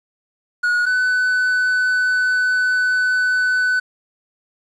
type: tone pair in turn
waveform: triangle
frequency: 1453 / 1500.8 Hz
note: F#6 / F#6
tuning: -32 / +24 cents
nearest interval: minor second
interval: 56 cents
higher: second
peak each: -13 dBFS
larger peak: neither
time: 0.63-0.86 / 0.86-3.8 s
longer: second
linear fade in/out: 10 ms
effects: resampled to 22050 Hz + 8-bit